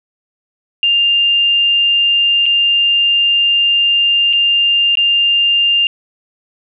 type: tone with dropouts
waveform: sine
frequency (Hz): 2800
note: F7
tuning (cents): +4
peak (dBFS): -9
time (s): 0.83-5.87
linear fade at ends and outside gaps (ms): 1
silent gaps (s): 2.458-2.463 / 4.329-4.333 / 4.954-4.972
effects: none